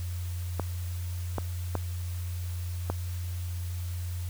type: clicks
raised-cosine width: 1 ms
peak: -15 dBFS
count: 4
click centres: 0.597 / 1.383 / 1.753 / 2.9 s
effects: added 88 Hz sine -31 dBFS peak until 4.29 s + white hiss -48 dBFS RMS until 4.29 s